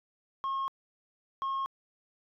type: tone pair in turn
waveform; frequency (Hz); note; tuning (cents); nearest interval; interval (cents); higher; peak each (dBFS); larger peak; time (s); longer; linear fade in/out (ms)
sine; 1081 / 1081; C#6 / C#6; -44 / -44; unison; 0; neither; -27; neither; 0.44-0.68 / 1.42-1.66; neither; 0
effects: tanh soft clip ceiling -29 dBFS